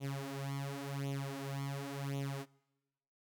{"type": "tone with flanger", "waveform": "sawtooth", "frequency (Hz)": 138.59, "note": "C#3", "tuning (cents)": 0, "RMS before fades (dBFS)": -40, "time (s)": [0, 2.46], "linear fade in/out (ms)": 50, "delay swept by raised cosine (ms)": [0.3, 6.3], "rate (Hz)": 0.92, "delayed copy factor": 0.8, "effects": ["noise-tail reverb RT60 1.0 s tail -24 dB re dry"]}